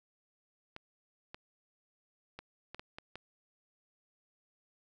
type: clicks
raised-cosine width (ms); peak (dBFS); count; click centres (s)
0.3; -28; 7; 0.764 / 1.345 / 2.39 / 2.746 / 2.795 / 2.985 / 3.156
effects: none